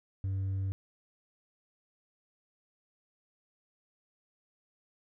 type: tone with hard clipping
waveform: triangle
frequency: 96.4 Hz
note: G2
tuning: 28 cents flat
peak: -29 dBFS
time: 0.24-0.72 s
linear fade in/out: 0 ms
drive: 1 dB
effects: none